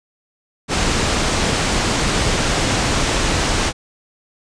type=low-pass noise; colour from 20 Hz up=pink; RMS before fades=-18 dBFS; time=0.68-3.73 s; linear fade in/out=50 ms; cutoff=8400 Hz; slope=24 dB/octave; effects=resampled to 22050 Hz